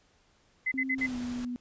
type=tone bursts; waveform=sine; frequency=2038 Hz; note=C7; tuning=46 cents flat; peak=-26 dBFS; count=4; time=0.66-1.067 s; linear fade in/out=10 ms; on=59 ms; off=57 ms
type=tone with pitch glide; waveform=sine; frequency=264.4 to 245.3 Hz; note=C4 to B3; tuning=+18 to -12 cents; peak=-32 dBFS; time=0.74-1.56 s; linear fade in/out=0 ms; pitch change=-130 cents; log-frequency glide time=1.02-1.17 s
type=noise; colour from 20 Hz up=pink; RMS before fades=-45 dBFS; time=0.98-1.45 s; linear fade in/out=2 ms
effects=pink hiss -66 dBFS RMS until 1.6 s + resampled to 16000 Hz